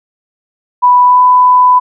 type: tone with pitch glide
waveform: sine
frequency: 988 to 998.3 Hz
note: B5 to B5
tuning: 0 to +18 cents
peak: -3 dBFS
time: 0.82-1.8 s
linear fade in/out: 20 ms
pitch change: +18 cents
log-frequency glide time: 1.03-1.21 s
effects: none